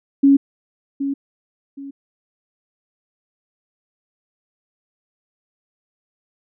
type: tone with echo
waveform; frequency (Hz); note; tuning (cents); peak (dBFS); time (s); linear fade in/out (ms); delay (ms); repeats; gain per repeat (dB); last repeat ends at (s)
sine; 277.2; C#4; 0; -8; 0.23-0.37; 10; 770; 2; -11; 1.91
effects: none